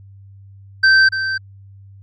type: tone with echo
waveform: square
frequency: 1554 Hz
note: G6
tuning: 16 cents flat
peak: -9 dBFS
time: 0.83-1.09 s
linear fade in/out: 10 ms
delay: 290 ms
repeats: 1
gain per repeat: -10 dB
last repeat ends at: 1.38 s
effects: added 98 Hz sine -39 dBFS peak until 2.02 s + resampled to 16000 Hz